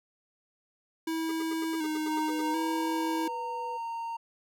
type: tone with vibrato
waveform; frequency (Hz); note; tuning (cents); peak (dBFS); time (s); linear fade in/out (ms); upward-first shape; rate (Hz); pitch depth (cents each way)
square; 316.8; D#4; +31; -30; 1.07-3.28; 5; square; 0.68; 39
type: tone bursts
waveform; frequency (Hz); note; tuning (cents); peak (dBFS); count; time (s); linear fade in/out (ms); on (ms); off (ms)
square; 405.6; G#4; -41; -39; 11; 1.29-2.414; 2; 24; 86
type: tone with pitch glide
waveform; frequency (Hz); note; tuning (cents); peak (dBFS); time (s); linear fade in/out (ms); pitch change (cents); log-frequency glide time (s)
triangle; 932.3 to 921.6; A#5 to A#5; 0 to -20; -31; 2.06-4.17; 10; -20; 2.55-3.3
type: tone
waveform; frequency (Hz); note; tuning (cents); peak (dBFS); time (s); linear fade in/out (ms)
sine; 490.1; B4; -13; -39; 2.28-3.78; 20
effects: none